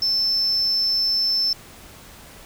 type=tone; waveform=sine; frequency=5300 Hz; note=E8; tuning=9 cents sharp; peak=-16 dBFS; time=0.02-1.53 s; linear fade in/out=2 ms; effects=tanh soft clip ceiling -16 dBFS + pink hiss -44 dBFS RMS until 2.45 s